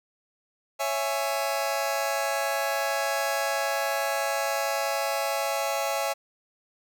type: chord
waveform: sawtooth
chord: C# minor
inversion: none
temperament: just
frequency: 554.4 / 665.2 / 831.5 Hz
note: C#5 / E5 / G#5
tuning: 0 / +16 / +2 cents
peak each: -26 dBFS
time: 0.79-6.14 s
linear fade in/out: 20 ms
effects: none